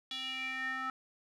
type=tone with band-pass filter sweep; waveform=square; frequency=261.6 Hz; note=C4; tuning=in tune; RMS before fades=-38 dBFS; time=0.11-0.9 s; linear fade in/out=2 ms; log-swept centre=3500 to 1400 Hz; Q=6; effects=none